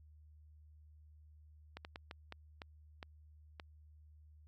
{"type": "slowing click train", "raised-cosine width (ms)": 0.3, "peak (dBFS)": -30, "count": 8, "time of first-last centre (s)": [1.77, 3.598], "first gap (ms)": 79, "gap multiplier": 1.39, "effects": ["added 76 Hz sine -58 dBFS peak until 4.47 s"]}